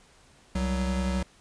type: tone pair together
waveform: square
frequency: 66.01 / 186.7 Hz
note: C2 / F#3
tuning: +16 / +16 cents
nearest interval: octave + tritone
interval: 1800 cents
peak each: -29 / -29 dBFS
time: 0.55-1.23 s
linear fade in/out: 5 ms
effects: pink hiss -58 dBFS RMS until 1.4 s + resampled to 22050 Hz